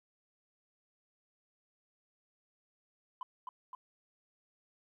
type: tone with echo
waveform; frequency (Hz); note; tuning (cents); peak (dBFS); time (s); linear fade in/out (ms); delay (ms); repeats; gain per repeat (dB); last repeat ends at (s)
sine; 1012; B5; +42; -36; 3.21-3.23; 2; 260; 2; -3; 3.75
effects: tanh soft clip ceiling -36 dBFS + 13-bit